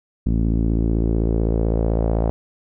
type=tone with low-pass filter sweep; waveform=sawtooth; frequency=55.8 Hz; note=A1; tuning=25 cents sharp; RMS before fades=-19 dBFS; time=0.26-2.3 s; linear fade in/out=0 ms; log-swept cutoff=240 to 660 Hz; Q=2.1; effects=none

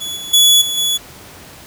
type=tone with level steps; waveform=sawtooth; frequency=3400 Hz; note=G#7; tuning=40 cents sharp; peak=-19 / -23 / -4 / -15 / -11 dBFS; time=0-0.98 s; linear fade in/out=20 ms; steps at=0.16 / 0.33 / 0.61 / 0.77 s; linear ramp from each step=10 ms; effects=pink hiss -38 dBFS RMS until 1.66 s + high-pass 60 Hz 12 dB/octave

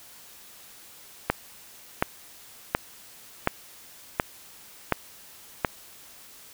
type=click train; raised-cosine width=0.5 ms; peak=-5 dBFS; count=7; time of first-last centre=1.3-5.648 s; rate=1.38 Hz; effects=white hiss -49 dBFS RMS until 6.53 s

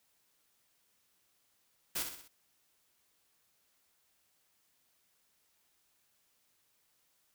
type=noise with echo; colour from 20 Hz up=white; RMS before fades=-35 dBFS; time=1.95-2.03 s; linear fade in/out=10 ms; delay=63 ms; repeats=4; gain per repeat=-6 dB; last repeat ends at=2.282 s; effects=white hiss -74 dBFS RMS until 7.34 s

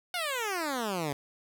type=exponential sweep; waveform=10% pulse; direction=down; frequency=740 to 136.1 Hz; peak=-22 dBFS; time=0.14-1.13 s; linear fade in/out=2 ms; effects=none

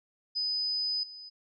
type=tone with level steps; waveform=sine; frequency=5000 Hz; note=D#8; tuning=8 cents sharp; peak=-28 / -43 dBFS; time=0.35-1.3 s; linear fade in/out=20 ms; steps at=1.03 s; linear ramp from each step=5 ms; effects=none

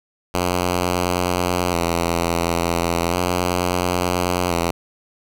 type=tone with vibrato; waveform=5% pulse; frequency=87.2 Hz; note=F2; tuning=2 cents flat; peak=-7 dBFS; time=0.34-4.71 s; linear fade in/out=5 ms; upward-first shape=square; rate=0.36 Hz; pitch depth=41 cents each way; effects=none

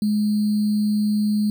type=tone with sample-and-hold; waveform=sine; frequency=210 Hz; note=G#3; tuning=19 cents sharp; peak=-17 dBFS; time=0.02-1.5 s; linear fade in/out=2 ms; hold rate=4410 Hz; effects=none

